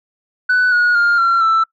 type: tone with pitch steps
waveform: sine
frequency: 1493 / 1449.7 / 1407.6 / 1366.7 / 1327 Hz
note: F#6 / F#6 / F6 / F6 / E6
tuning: +15 / -36 / +13 / -38 / +11 cents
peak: -8 dBFS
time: 0.49-1.64 s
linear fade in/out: 10 ms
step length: 230 ms
effects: noise-tail reverb RT60 0.1 s tail -22 dB re dry + tanh soft clip ceiling -9 dBFS